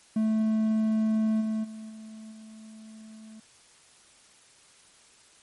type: tone with level steps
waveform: triangle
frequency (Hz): 218.7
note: A3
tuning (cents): -10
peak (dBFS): -20 / -24 / -36 / -39 / -42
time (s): 0.16-3.4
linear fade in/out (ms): 5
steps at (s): 1.4 / 1.63 / 1.89 / 2.31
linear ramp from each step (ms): 20
effects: white hiss -57 dBFS RMS until 5.42 s + MP3 48 kbps